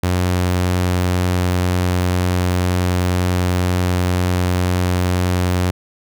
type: tone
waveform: sawtooth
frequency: 90.2 Hz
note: F#2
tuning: 44 cents flat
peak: -11 dBFS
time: 0.03-5.71 s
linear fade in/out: 5 ms
effects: none